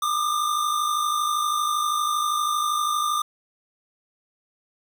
square tone pair together, 1194.4 / 1247 Hz, D6 / D#6, +29 / +3 cents, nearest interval minor second, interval 74 cents, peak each -23 / -30 dBFS, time 0.02-3.22 s, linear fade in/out 5 ms, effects 9-bit

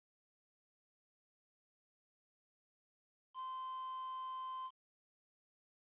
triangle tone with quantisation, 1038 Hz, C6, 14 cents flat, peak -40 dBFS, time 3.34-4.71 s, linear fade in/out 50 ms, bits 10, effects resampled to 8000 Hz

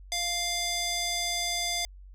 square tone with band-pass filter, 698 Hz, F5, 1 cent flat, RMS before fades -30 dBFS, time 0.12-1.85 s, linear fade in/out 0 ms, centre 5300 Hz, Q 1.2, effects added 47 Hz sine -45 dBFS peak until 2.14 s

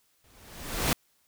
pink noise with exponential growth, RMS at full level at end -23 dBFS, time 0.24-0.93 s, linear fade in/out 1 ms, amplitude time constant 150 ms, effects white hiss -69 dBFS RMS until 1.27 s

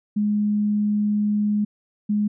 sine tone pair in turn, 208.6 / 208.6 Hz, G#3 / G#3, +8 / +8 cents, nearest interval unison, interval 0 cents, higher neither, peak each -18 dBFS, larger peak neither, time 0.16-1.65 / 2.09-2.28 s, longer first, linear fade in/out 10 ms, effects none

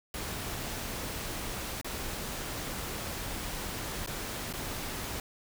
pink noise with dropouts, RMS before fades -37 dBFS, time 0.14-5.2 s, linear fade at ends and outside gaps 2 ms, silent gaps 1.814-1.845 / 4.063-4.073 / 4.528-4.536 s, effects none

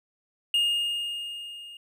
triangle tone with level ramp, 2839 Hz, F7, 28 cents sharp, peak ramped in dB -18 to -40 dBFS, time 0.54-1.77 s, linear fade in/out 2 ms, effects none

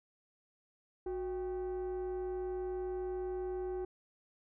sine tone with frequency modulation, 367.3 Hz, F#4, 13 cents flat, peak -33 dBFS, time 1.06-3.85 s, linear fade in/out 5 ms, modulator 421 Hz, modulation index 0.46, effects tanh soft clip ceiling -34 dBFS

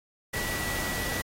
sine tone in noise, 1949 Hz, B6, 23 cents flat, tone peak -34 dBFS, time 0.33-1.22 s, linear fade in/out 10 ms, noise pink, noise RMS -33 dBFS, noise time 0.33-1.22 s, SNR -4 dB, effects AAC 48 kbps

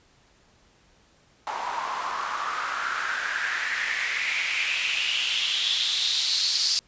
white noise with band-pass filter sweep, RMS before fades -27 dBFS, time 1.47-6.79 s, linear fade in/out 0 ms, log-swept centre 880 to 4800 Hz, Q 5, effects pink hiss -60 dBFS RMS until 6.87 s + resampled to 16000 Hz

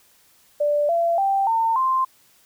sine tone with pitch steps, 587.3 / 678.5 / 784 / 905.7 / 1046.4 Hz, D5 / E5 / G5 / A5 / C6, 0 / +50 / 0 / +50 / 0 cents, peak -17 dBFS, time 0.6-2.05 s, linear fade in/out 10 ms, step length 290 ms, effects white hiss -57 dBFS RMS until 2.45 s

